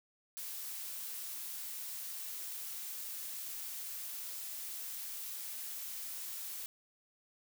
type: noise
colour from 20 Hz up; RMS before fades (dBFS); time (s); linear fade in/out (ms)
blue; -43; 0.37-6.66; 0
effects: none